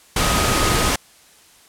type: tone in noise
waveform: sine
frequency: 1253 Hz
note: D#6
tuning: 12 cents sharp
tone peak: -24 dBFS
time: 0.2-0.9 s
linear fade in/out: 5 ms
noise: pink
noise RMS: -18 dBFS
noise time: 0.16-0.96 s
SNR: -9 dB
effects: white hiss -50 dBFS RMS until 1.68 s + low-pass 11000 Hz 12 dB/octave